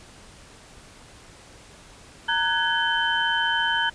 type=tone cluster; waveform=sine; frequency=921 / 1496 / 1670 / 3073 Hz; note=A#5 / F#6 / G#6 / G7; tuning=-21 / +19 / +9 / -35 cents; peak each=-26 dBFS; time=2.28-3.9 s; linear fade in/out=10 ms; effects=pink hiss -48 dBFS RMS until 3.94 s + resampled to 22050 Hz